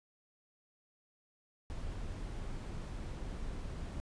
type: noise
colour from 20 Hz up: brown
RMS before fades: -41 dBFS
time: 1.7-4 s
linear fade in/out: 0 ms
effects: resampled to 22050 Hz